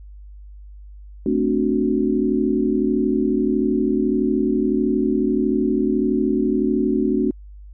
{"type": "chord", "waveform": "sine", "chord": "D dominant seventh", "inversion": "second", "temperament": "equal", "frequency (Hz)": [220, 261.6, 293.7, 370], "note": ["A3", "C4", "D4", "F#4"], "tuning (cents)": [0, 0, 0, 0], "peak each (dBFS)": -22, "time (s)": [1.26, 7.31], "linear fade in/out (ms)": 2, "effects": ["added 50 Hz sine -37 dBFS peak until 7.73 s"]}